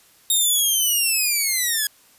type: linear sweep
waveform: 5% pulse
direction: down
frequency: 3729 to 1653 Hz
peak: -9 dBFS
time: 0.3-1.87 s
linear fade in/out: 2 ms
effects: white hiss -54 dBFS RMS until 2.18 s + resampled to 32000 Hz